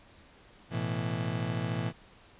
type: chord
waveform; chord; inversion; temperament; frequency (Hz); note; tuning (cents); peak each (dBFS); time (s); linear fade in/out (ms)
35% pulse; A suspended second; none; just; 110 / 123.75 / 165; A2 / B2 / E3; 0 / +4 / +2; -33; 0.7-1.93; 50
effects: pink hiss -57 dBFS RMS until 2.39 s + resampled to 8000 Hz